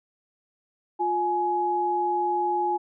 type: tone pair together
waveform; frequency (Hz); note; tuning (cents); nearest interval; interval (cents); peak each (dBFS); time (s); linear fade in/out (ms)
sine; 353.2 / 840; F4 / G#5; +20 / +19; octave + minor third; 1499; -28 / -23; 0.99-2.78; 20
effects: none